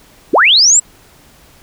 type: linear sweep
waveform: sine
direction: up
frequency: 196 to 7902 Hz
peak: -5 dBFS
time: 0.33-0.8 s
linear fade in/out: 10 ms
effects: pink hiss -45 dBFS RMS until 1.62 s